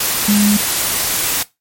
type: tone in noise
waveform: sine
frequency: 206.4 Hz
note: G#3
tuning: 10 cents flat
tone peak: -10 dBFS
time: 0.28-0.57 s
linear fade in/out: 5 ms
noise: white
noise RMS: -17 dBFS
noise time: 0-1.43 s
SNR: +4 dB
effects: noise-tail reverb RT60 0.2 s tail -19 dB re dry + MP3 64 kbps